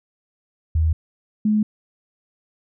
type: tone pair in turn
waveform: sine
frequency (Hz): 79.7 / 212.8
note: D#2 / G#3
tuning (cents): +42 / +42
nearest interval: octave + perfect fourth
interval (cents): 1700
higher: second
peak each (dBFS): -15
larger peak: neither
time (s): 0.75-0.93 / 1.45-1.63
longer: neither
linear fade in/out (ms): 5
effects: none